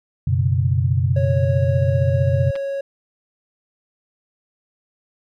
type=chord; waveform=sine; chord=F# suspended fourth; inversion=none; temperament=just; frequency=92.5 / 123.33 / 138.75 Hz; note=F#2 / B2 / C#3; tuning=0 / -2 / +2 cents; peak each=-19 / -19 / -21 dBFS; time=0.27-2.51 s; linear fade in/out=5 ms
type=tone; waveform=triangle; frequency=552 Hz; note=C#5; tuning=7 cents flat; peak=-20 dBFS; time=1.16-2.81 s; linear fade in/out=5 ms
type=clicks; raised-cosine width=0.3 ms; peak=-19 dBFS; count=2; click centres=2.555 / 2.561 s
effects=none